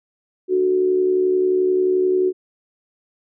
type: tone with amplitude modulation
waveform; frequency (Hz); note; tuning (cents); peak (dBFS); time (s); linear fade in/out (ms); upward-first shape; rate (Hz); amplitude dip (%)
sine; 370; F#4; 0; -12; 0.48-2.33; 50; sine; 71.4; 55
effects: none